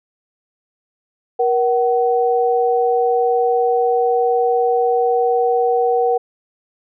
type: tone pair together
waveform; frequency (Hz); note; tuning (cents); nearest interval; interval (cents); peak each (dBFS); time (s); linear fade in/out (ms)
sine; 475 / 754; A#4 / F#5; +33 / +32; minor sixth; 799; -15 / -17; 1.39-6.18; 10
effects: none